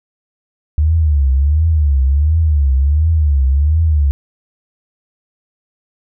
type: tone with vibrato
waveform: sine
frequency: 73.42 Hz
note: D2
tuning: in tune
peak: -9 dBFS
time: 0.78-4.11 s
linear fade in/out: 0 ms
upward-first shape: triangle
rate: 1.4 Hz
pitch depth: 210 cents each way
effects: none

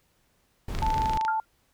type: noise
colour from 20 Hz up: brown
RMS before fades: -30 dBFS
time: 0.68-1.18 s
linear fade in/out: 5 ms
type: click train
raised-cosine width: 0.2 ms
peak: -17 dBFS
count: 14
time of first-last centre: 0.75-1.25 s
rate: 26 Hz
type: tone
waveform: sine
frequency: 880 Hz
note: A5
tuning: in tune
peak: -24 dBFS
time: 0.82-1.4 s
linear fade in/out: 2 ms
type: tone with exponential decay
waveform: sine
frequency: 1396.9 Hz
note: F6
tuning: in tune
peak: -23 dBFS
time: 1.28-1.45 s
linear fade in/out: 1 ms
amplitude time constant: 35 ms
effects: pink hiss -68 dBFS RMS until 1.73 s

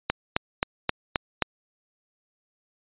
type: click train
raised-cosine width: 0.3 ms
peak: -5 dBFS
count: 6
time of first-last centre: 0.1-1.423 s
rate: 3.78 Hz
effects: resampled to 8000 Hz

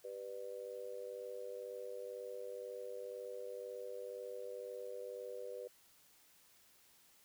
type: tone with amplitude modulation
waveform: sine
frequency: 493.9 Hz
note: B4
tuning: in tune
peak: -39 dBFS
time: 0.04-5.68 s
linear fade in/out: 10 ms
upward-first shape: sine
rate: 102 Hz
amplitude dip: 100%
effects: white hiss -67 dBFS RMS until 7.24 s

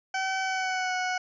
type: tone with pitch glide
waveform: 20% pulse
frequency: 763 to 736.2 Hz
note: G5 to F#5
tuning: -47 to -9 cents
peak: -22 dBFS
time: 0.14-1.18 s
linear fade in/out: 5 ms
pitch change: -62 cents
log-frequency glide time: 0.41-0.94 s
effects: resampled to 16000 Hz

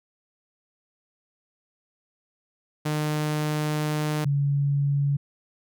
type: tone pair in turn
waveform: sawtooth / sine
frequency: 151.7 / 141.58 Hz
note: D#3 / C#3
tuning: -44 / +37 cents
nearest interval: minor second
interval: 119 cents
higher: first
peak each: -20 dBFS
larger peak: neither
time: 2.85-4.25 / 4.25-5.17 s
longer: first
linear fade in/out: 10 ms
effects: none

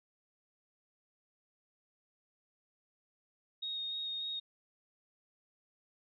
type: tone with vibrato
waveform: sine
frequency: 3729 Hz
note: A#7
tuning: in tune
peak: -36 dBFS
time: 3.62-4.4 s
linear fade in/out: 10 ms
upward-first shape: square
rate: 3.4 Hz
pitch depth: 9 cents each way
effects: none

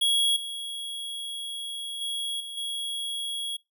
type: tone with level steps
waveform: square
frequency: 3322 Hz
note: G#7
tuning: in tune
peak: -21 / -33 / -29 / -36 / -30 dBFS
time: 0.01-3.57 s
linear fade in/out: 10 ms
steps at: 0.36 / 2.01 / 2.4 / 2.57 s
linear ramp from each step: 5 ms
effects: noise-tail reverb RT60 0.2 s tail -23 dB re dry

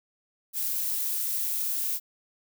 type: noise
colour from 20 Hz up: violet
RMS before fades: -29 dBFS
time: 0.53-2 s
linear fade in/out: 50 ms
effects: none

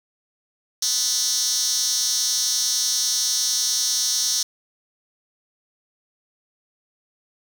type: tone with high-pass filter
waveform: 10% pulse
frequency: 249.4 Hz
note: B3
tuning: 17 cents sharp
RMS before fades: -22 dBFS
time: 0.82-4.43 s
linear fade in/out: 5 ms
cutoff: 5200 Hz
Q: 8.6
effects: none

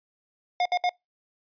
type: tone bursts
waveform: square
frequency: 717 Hz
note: F5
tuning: 45 cents sharp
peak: -22 dBFS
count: 3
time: 0.6-0.893 s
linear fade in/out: 2 ms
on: 55 ms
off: 64 ms
effects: noise-tail reverb RT60 0.2 s tail -26 dB re dry + resampled to 11025 Hz

